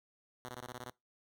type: tone bursts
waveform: 5% pulse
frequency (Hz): 124.3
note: B2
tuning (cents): +12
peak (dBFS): -32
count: 8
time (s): 0.45-0.901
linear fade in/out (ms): 0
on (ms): 38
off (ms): 21
effects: noise-tail reverb RT60 0.2 s tail -22 dB re dry